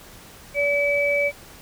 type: tone pair together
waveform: sine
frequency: 574 / 2296 Hz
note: D5 / D7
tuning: -40 / -40 cents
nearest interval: 2 octaves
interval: 2400 cents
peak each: -21 dBFS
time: 0.54-1.32 s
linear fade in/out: 50 ms
effects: pink hiss -45 dBFS RMS until 1.61 s